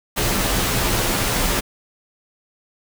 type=noise with comb filter; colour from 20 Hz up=pink; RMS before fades=-20 dBFS; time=0.16-1.61 s; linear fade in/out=20 ms; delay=13 ms; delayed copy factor=-0.65; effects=none